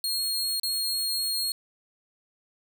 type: tone with dropouts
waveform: sawtooth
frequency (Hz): 4274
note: C8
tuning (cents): +36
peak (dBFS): -23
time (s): 0.04-1.52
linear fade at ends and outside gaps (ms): 1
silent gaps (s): 0.598-0.633
effects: none